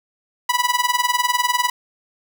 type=tone with tremolo; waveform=sawtooth; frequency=983 Hz; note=B5; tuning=8 cents flat; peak=-9 dBFS; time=0.49-1.7 s; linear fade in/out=5 ms; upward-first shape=triangle; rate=20 Hz; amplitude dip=95%; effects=none